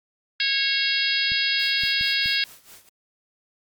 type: harmonic tone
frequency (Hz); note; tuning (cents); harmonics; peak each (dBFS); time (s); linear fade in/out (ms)
548; C#5; -20; 3 / 4 / 5 / 6 / 7 / 8 / 9; -28 / -28 / -28 / -28 / -28 / -28 / -28; 0.4-2.44; 2
type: clicks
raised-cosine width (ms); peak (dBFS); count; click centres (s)
5; -27; 4; 1.319 / 1.836 / 2.011 / 2.259
type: noise with tremolo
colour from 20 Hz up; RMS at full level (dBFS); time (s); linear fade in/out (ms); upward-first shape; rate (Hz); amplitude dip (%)
white; -45; 1.59-2.89; 2; sine; 4.6; 80
effects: Opus 48 kbps